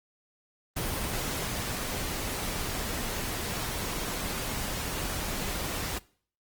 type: noise with ADSR envelope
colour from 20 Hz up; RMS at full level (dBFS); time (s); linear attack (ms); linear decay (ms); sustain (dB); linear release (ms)
pink; -31; 0.76-5.99; 8; 910; -2; 12
effects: noise-tail reverb RT60 0.5 s tail -22 dB re dry + Opus 24 kbps